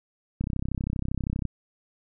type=click train; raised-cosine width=5 ms; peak=-16 dBFS; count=35; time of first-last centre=0.41-1.453 s; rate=32.6 Hz; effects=none